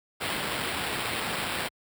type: noise with sample-and-hold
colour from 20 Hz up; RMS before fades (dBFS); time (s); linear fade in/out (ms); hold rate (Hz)
violet; -31; 0.2-1.69; 20; 6300
effects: high-pass 60 Hz 12 dB/octave